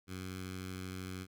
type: tone with notch filter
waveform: 10% pulse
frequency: 93 Hz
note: F#2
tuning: 9 cents sharp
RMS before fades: -43 dBFS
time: 0.07-1.27 s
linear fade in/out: 50 ms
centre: 600 Hz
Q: 0.67
effects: none